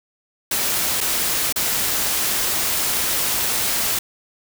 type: noise with dropouts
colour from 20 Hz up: white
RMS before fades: -21 dBFS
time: 0.51-3.99 s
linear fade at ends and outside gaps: 5 ms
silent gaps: 1.006-1.01 / 1.526-1.559 s
effects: none